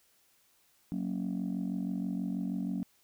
sine chord, F# major, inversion none, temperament just, 185 / 231.2 / 277.5 Hz, F#3 / A#3 / C#4, 0 / -14 / +2 cents, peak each -33 / -35 / -36 dBFS, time 0.92-2.83 s, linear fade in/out 0 ms, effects tanh soft clip ceiling -26 dBFS + white hiss -68 dBFS RMS until 3.03 s

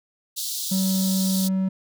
pink high-pass noise, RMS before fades -29 dBFS, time 0.36-1.49 s, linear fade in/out 20 ms, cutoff 3600 Hz, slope 48 dB/octave
triangle tone, 189.7 Hz, F#3, 43 cents sharp, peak -18 dBFS, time 0.71-1.69 s, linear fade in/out 10 ms
effects none

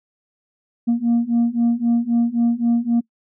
sine beating tone pair, 233.1 / 236.9 Hz, A#3 / A#3, 0 / +28 cents, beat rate 3.8 Hz, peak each -17 / -16 dBFS, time 0.87-3.01 s, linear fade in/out 20 ms, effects noise-tail reverb RT60 0.1 s tail -24 dB re dry + tanh soft clip ceiling -12 dBFS

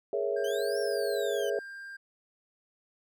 sine chord, A# half-diminished seventh, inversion third, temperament equal, 415.3 / 466.2 / 554.4 / 659.3 Hz, G#4 / A#4 / C#5 / E5, 0 / 0 / 0 / 0 cents, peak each -31 / -34 / -33 / -35 dBFS, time 0.13-1.59 s, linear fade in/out 2 ms
triangle tone, 1594 Hz, G6, 28 cents sharp, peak -39 dBFS, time 0.36-1.97 s, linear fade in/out 10 ms
sawtooth exponential two-way sweep, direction up then down, 2960 to 5588 to 2960 Hz, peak -38 dBFS, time 0.44-1.5 s, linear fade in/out 5 ms, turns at 0.79 s
effects none

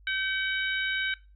harmonic tone with a mistuned harmonic, 757 Hz, F#5, 39 cents sharp, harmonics 2 / 3 / 4 / 5, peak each -29 / -33 / -35 / -37 dBFS, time 0.07-1.14 s, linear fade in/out 2 ms, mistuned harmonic 2, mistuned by +37 cents, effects noise-tail reverb RT60 0.3 s tail -20 dB re dry + added 50 Hz sine -52 dBFS peak until 1.35 s

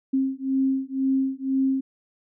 sine beating tone pair, 265.9 / 267.9 Hz, C4 / C4, +28 / +41 cents, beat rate 2 Hz, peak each -24 dBFS, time 0.13-1.81 s, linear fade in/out 10 ms, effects none

